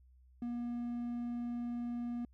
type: tone with vibrato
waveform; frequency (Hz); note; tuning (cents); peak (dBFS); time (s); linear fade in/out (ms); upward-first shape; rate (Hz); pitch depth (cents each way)
triangle; 239.4; A#3; +46; -34; 0.42-2.25; 2; square; 20; 8
effects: added 63 Hz sine -60 dBFS peak until 2.33 s